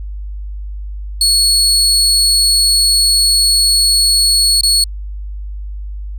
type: tone with dropouts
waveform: 30% pulse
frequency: 4368 Hz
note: C#8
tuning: 26 cents flat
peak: -6 dBFS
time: 1.21-4.84 s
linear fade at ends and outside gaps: 2 ms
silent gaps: 4.61-4.633 s
effects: added 50 Hz sine -22 dBFS peak until 6.18 s